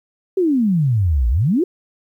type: exponential two-way sweep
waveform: sine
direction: down then up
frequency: 393.7 to 55 to 393.7 Hz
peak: -13 dBFS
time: 0.37-1.64 s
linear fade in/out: 5 ms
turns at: 1.29 s
effects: 9-bit